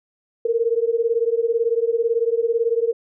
sine beating tone pair, 453.9 / 471.9 Hz, A#4 / A#4, -46 / +21 cents, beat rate 18 Hz, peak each -20 dBFS, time 0.45-2.93 s, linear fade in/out 5 ms, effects none

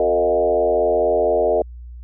sine tone with frequency modulation, 535 Hz, C5, 38 cents sharp, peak -14 dBFS, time 0-1.62 s, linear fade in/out 2 ms, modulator 84.3 Hz, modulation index 1.9, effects added 60 Hz sine -33 dBFS peak until 2.03 s

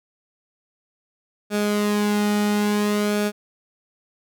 sawtooth tone with flanger, 207.7 Hz, G#3, in tune, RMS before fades -21 dBFS, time 1.5-3.32 s, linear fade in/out 50 ms, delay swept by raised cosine 1 to 1.84 ms, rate 0.57 Hz, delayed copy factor -0.55, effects none

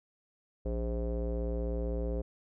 square tone with low-pass filter, 57.9 Hz, A#1, 11 cents flat, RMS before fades -33 dBFS, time 0.65-2.22 s, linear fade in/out 10 ms, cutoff 490 Hz, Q 5, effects none

